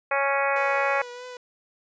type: harmonic tone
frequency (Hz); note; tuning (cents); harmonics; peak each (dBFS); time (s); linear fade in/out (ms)
277.2; C#4; 0; 2 / 3 / 4 / 5 / 6 / 7 / 8 / 9; -26 / -28 / -29 / -30 / -31 / -31 / -32 / -33; 0.11-1.02; 5
type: tone with vibrato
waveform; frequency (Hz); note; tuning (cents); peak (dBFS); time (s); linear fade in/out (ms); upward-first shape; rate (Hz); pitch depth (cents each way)
sawtooth; 493.9; B4; 0; -33; 0.56-1.37; 2; triangle; 3.2; 33
effects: resampled to 16000 Hz